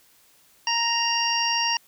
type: harmonic tone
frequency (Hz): 932.3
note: A#5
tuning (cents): 0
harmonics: 1 / 2 / 3 / 5 / 6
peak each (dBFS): -26 / -31 / -26 / -31 / -26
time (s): 0.67-1.77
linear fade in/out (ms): 2
effects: white hiss -58 dBFS RMS until 1.87 s